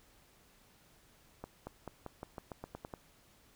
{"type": "accelerating click train", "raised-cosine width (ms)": 1, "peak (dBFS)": -28, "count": 11, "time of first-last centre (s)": [1.44, 2.938], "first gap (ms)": 230, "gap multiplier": 0.9, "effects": ["pink hiss -65 dBFS RMS until 3.55 s"]}